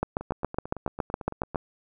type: two click trains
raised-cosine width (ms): 1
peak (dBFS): -11 / -22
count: 12 / 13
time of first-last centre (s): 0.03-1.558 / 0.21-1.546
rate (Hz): 7.2 / 8.98
effects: none